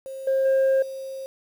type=tone with level steps; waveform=sine; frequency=534 Hz; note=C5; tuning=35 cents sharp; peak=-32 / -17 / -14 / -31 dBFS; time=0.06-1.26 s; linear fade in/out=0 ms; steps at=0.27 / 0.45 / 0.82 s; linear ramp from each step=5 ms; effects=tanh soft clip ceiling -16 dBFS + 8-bit